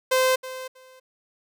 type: tone with echo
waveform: sawtooth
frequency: 517 Hz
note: C5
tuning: 21 cents flat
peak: -14 dBFS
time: 0.11-0.36 s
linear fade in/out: 10 ms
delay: 320 ms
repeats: 2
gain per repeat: -15 dB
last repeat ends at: 1 s
effects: none

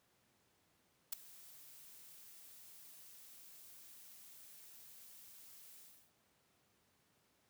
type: noise with ADSR envelope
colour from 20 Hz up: blue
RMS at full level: -36 dBFS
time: 1.12-6.12 s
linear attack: 10 ms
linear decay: 7 ms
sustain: -22 dB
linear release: 330 ms
effects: pink hiss -75 dBFS RMS until 7.49 s + high-pass 100 Hz 12 dB/octave

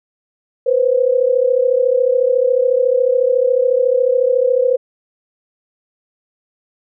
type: tone pair together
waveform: sine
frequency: 490.4 / 524.4 Hz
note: B4 / C5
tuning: -12 / +4 cents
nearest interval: minor second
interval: 116 cents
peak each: -14 dBFS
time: 0.66-4.77 s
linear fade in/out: 10 ms
effects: none

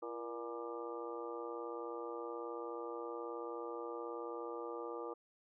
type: harmonic tone with a mistuned harmonic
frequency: 118.8 Hz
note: A#2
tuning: 33 cents sharp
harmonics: 3 / 4 / 5 / 6 / 7 / 8 / 9 / 10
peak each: -47 / -44 / -52 / -57 / -52 / -55 / -60 / -49 dBFS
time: 0.02-5.14 s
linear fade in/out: 10 ms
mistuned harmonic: 3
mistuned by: -76 cents
effects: none

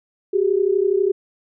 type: tone pair together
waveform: sine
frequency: 375 / 407.2 Hz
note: F#4 / G#4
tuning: +23 / -34 cents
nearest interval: minor second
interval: 143 cents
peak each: -18 dBFS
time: 0.33-1.12 s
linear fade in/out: 10 ms
effects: none

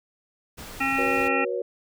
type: noise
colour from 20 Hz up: pink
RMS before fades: -40 dBFS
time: 0.57-1.29 s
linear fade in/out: 20 ms
type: harmonic tone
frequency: 270 Hz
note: C#4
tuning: 45 cents flat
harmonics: 1 / 3 / 5 / 7 / 9 / 10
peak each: -29 / -29 / -29 / -29 / -29 / -29 dBFS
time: 0.8-1.45 s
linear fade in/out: 10 ms
type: chord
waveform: sine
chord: F# suspended fourth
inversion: none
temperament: equal with one note detuned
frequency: 370 / 482.3 / 554.4 Hz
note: F#4 / B4 / C#5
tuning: 0 / -41 / 0 cents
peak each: -30 / -28 / -31 dBFS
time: 0.98-1.62 s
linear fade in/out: 5 ms
effects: none

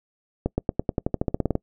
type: accelerating click train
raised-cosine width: 2 ms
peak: -9 dBFS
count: 15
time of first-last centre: 0.46-1.554 s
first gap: 120 ms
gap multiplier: 0.93
effects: noise-tail reverb RT60 0.1 s tail -25 dB re dry

